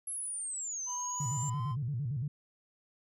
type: linear two-way sweep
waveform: sine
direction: down then up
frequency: 11175 to 6120 to 7350 Hz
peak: -35 dBFS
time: 0.07-1.5 s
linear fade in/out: 5 ms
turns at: 0.83 s
type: tone with pitch glide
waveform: triangle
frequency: 987.8 to 1035.1 Hz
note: B5 to C6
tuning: 0 to -19 cents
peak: -36 dBFS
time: 0.86-1.76 s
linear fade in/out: 50 ms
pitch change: +81 cents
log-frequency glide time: 1.48-1.6 s
type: tone with vibrato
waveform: sine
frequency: 130.81 Hz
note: C3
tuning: in tune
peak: -31 dBFS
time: 1.2-2.28 s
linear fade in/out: 5 ms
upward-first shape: square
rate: 8.8 Hz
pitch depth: 190 cents each way
effects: tanh soft clip ceiling -25 dBFS